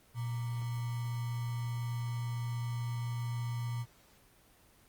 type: tone with sample-and-hold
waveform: sine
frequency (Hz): 119.3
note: A#2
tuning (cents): +41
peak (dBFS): -33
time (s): 0.14-3.86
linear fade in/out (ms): 50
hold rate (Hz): 1050
effects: pink hiss -63 dBFS RMS until 4.88 s + Opus 24 kbps